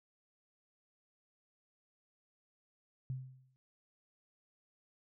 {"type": "tone with exponential decay", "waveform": "sine", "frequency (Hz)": 130, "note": "C3", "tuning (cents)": -11, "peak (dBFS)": -34, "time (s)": [3.1, 3.56], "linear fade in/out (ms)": 0, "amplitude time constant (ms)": 100, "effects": []}